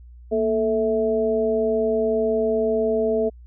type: tone cluster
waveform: sine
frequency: 233.5 / 439 / 655 Hz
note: A#3 / A4 / E5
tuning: +3 / -4 / -11 cents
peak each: -26 / -20 / -24 dBFS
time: 0.31-3.3 s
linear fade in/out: 20 ms
effects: added 60 Hz sine -41 dBFS peak until 3.46 s